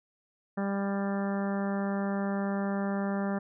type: harmonic tone with a mistuned harmonic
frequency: 198.3 Hz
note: G3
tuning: 20 cents sharp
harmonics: 1 / 2 / 3 / 4 / 5 / 6 / 7 / 8 / 9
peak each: -29 / -38 / -37 / -40 / -45 / -44 / -45 / -47 / -46 dBFS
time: 0.57-3.39 s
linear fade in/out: 10 ms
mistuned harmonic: 9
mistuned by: -16 cents
effects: none